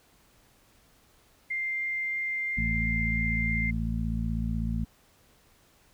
sine tone, 2099 Hz, C7, 5 cents sharp, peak -28 dBFS, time 1.5-3.71 s, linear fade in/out 10 ms
harmonic tone, 56.1 Hz, A1, 34 cents sharp, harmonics 1 / 2 / 3 / 4, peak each -30 / -34 / -34 / -33 dBFS, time 2.57-4.85 s, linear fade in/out 10 ms
effects pink hiss -62 dBFS RMS until 5.93 s

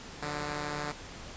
5% pulse tone pair together, 147.7 / 181.23 Hz, D3 / F#3, +10 / -36 cents, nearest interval major third, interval 354 cents, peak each -23 / -30 dBFS, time 0.22-0.92 s, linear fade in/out 5 ms, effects pink hiss -45 dBFS RMS until 1.36 s + resampled to 16000 Hz

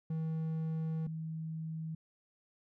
triangle / sine tone pair in turn, 160 / 160 Hz, D#3 / D#3, +49 / +49 cents, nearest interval unison, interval 0 cents, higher neither, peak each -31 / -37 dBFS, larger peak first, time 0.1-1.07 / 1.07-1.95 s, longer first, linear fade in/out 5 ms, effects none

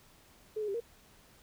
sine tone with pitch steps, 431.1 / 422 / 395 / 466.9 Hz, A4 / G#4 / G4 / A#4, -35 / +28 / +13 / +3 cents, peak -32 dBFS, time 0.56-0.804 s, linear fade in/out 10 ms, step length 61 ms, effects pink hiss -61 dBFS RMS until 1.42 s

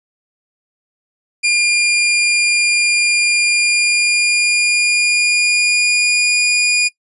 sawtooth tone with pitch glide, 2408 to 2439 Hz, D7 to D#7, +43 to -35 cents, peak -8 dBFS, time 1.43-6.89 s, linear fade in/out 20 ms, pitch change +22 cents, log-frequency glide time 3.47-6.38 s, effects noise-tail reverb RT60 0.1 s tail -20 dB re dry + resampled to 24000 Hz

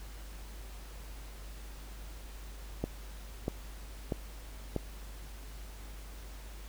click train, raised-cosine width 2 ms, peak -18 dBFS, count 4, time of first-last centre 2.84-4.763 s, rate 1.56 Hz, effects added 50 Hz sine -44 dBFS peak until 6.68 s + pink hiss -53 dBFS RMS until 6.68 s

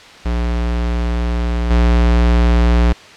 square tone with level steps, 59 Hz, A#1, 22 cents sharp, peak -16 / -10 dBFS, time 0.25-2.93 s, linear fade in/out 10 ms, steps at 1.7 s, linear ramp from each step 10 ms, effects white hiss -38 dBFS RMS until 3.16 s + low-pass 4000 Hz 12 dB/octave

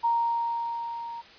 sine tone with level ramp, 932.3 Hz, A#5, in tune, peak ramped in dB -20 to -35 dBFS, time 0.03-1.22 s, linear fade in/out 20 ms, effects white hiss -50 dBFS RMS until 1.38 s + resampled to 11025 Hz

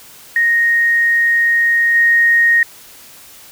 sine tone with level steps, 1864.7 Hz, A#6, in tune, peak -10 / -8 dBFS, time 0.36-2.63 s, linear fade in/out 2 ms, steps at 1.94 s, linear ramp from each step 20 ms, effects white hiss -40 dBFS RMS until 3.51 s

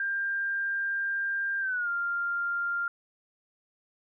sine tone with pitch glide, 1594 to 1395.7 Hz, G6 to F6, +28 to -2 cents, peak -27 dBFS, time 0-2.88 s, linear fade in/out 2 ms, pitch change -230 cents, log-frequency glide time 1.6-1.89 s, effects none

